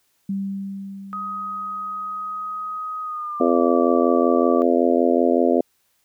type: tone with exponential decay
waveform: sine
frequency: 196 Hz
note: G3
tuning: in tune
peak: -21 dBFS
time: 0.29-2.78 s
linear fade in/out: 5 ms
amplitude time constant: 540 ms
type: tone with pitch glide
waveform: sine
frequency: 1256 to 1158.4 Hz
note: D#6 to D6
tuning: +16 to -24 cents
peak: -26 dBFS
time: 1.13-4.62 s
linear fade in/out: 0 ms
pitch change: -140 cents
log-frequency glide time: 3.02-3.58 s
type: harmonic tone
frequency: 85.3 Hz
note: F2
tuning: 40 cents flat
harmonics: 3 / 4 / 5 / 6 / 7 / 8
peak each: -20 / -21 / -22 / -23 / -23 / -24 dBFS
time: 3.4-5.61 s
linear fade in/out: 5 ms
effects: white hiss -66 dBFS RMS until 6.04 s